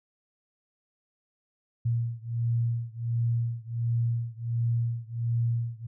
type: beating tone pair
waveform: sine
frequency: 116.54 / 117.94 Hz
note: A#2 / A#2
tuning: 0 / +21 cents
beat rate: 1.4 Hz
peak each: -28 / -29 dBFS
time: 1.85-5.87 s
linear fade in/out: 10 ms
effects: none